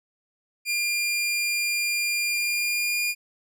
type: tone with pitch glide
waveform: sawtooth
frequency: 2400 to 2422 Hz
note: D7 to D#7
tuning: +37 to -47 cents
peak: -20 dBFS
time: 0.65-3.15 s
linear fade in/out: 50 ms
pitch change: +16 cents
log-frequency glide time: 2.27-3.04 s
effects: none